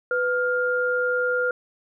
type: tone pair together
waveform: sine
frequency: 497.4 / 1407 Hz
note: B4 / F6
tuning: +12 / +12 cents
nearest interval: octave + tritone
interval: 1800 cents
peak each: -23 dBFS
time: 0.11-1.51 s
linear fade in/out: 2 ms
effects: none